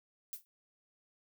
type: noise with exponential decay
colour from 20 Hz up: violet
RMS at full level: -38 dBFS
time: 0.33-0.45 s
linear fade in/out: 0 ms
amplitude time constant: 25 ms
effects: none